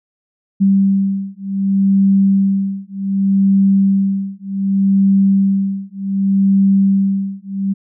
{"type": "beating tone pair", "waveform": "sine", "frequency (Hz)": [195.1, 195.76], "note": ["G3", "G3"], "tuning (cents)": [-8, -2], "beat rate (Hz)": 0.66, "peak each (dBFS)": -14, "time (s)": [0.6, 7.74], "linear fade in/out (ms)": 20, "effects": []}